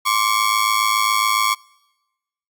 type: ring-modulated tone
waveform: sawtooth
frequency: 1108.7 Hz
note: C#6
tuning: in tune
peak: -9 dBFS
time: 0.05-1.55 s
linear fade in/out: 20 ms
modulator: 53.6 Hz
effects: noise-tail reverb RT60 1.0 s tail -25 dB re dry + Opus 48 kbps